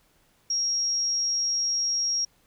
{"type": "tone", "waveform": "sine", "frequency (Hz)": 5600, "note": "F8", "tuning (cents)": 4, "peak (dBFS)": -23, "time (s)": [0.5, 2.25], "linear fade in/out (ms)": 5, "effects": ["pink hiss -64 dBFS RMS until 2.46 s"]}